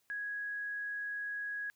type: tone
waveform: sine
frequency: 1662 Hz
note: G#6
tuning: 1 cent sharp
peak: -36 dBFS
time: 0.1-1.7 s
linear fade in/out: 0 ms
effects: white hiss -75 dBFS RMS until 1.75 s